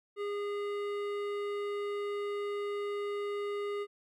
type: tone with hard clipping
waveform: triangle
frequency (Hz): 408.8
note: G#4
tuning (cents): -27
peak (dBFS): -35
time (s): 0.16-3.87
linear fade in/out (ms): 50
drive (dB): 17
effects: none